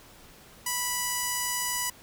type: tone with notch filter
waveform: 5% pulse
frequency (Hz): 984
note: B5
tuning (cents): -7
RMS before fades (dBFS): -30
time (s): 0.66-1.9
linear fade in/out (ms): 5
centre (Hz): 3700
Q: 1.7
effects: pink hiss -52 dBFS RMS until 2.02 s